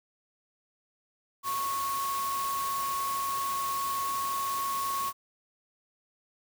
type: tone in noise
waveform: sine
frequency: 1101 Hz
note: C#6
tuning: 12 cents flat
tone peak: -29 dBFS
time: 1.43-5.13 s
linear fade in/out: 50 ms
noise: white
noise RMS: -38 dBFS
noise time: 1.43-5.13 s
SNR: +6 dB
effects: none